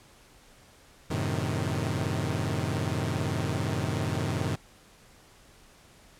sawtooth chord, F# diminished seventh, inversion none, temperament equal, 92.5 / 110 / 130.81 / 155.56 Hz, F#2 / A2 / C3 / Eb3, 0 / 0 / 0 / 0 cents, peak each -29 dBFS, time 1.1-4.56 s, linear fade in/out 10 ms, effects pink hiss -56 dBFS RMS until 6.19 s + low-pass 11000 Hz 12 dB/octave

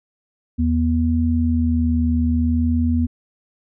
sine tone pair together, 80.4 / 241.8 Hz, E2 / B3, -43 / -36 cents, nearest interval octave + perfect fifth, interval 1907 cents, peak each -18 dBFS, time 0.58-3.07 s, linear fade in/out 20 ms, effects none

